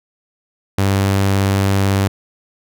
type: tone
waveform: sawtooth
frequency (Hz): 98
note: G2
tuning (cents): 0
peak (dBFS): -9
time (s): 0.78-2.08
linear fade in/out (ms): 5
effects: none